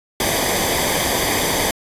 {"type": "noise with comb filter", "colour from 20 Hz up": "pink", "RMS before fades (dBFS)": -19, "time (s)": [0.2, 1.71], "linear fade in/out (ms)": 2, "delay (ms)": 0.73, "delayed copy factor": -0.7, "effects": ["resampled to 32000 Hz"]}